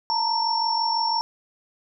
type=tone cluster; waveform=sine; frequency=895 / 941 / 5450 Hz; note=A5 / A#5 / F8; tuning=+29 / +16 / -43 cents; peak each=-25 dBFS; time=0.1-1.21 s; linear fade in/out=0 ms; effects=none